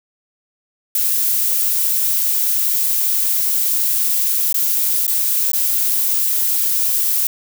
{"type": "noise with dropouts", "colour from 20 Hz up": "violet", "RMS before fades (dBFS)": -17, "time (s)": [0.95, 7.27], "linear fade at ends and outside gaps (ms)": 2, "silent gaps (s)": [[4.527, 4.543], [5.067, 5.078], [5.517, 5.533]], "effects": []}